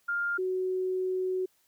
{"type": "tone pair in turn", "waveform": "sine", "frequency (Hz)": [1403, 371.6], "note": ["F6", "F#4"], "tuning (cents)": [8, 7], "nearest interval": "octave + major seventh", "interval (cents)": 2301, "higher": "first", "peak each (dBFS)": -27, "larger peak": "neither", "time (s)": [[0.08, 0.38], [0.38, 1.46]], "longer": "second", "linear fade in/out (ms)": 10, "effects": ["white hiss -69 dBFS RMS until 1.67 s"]}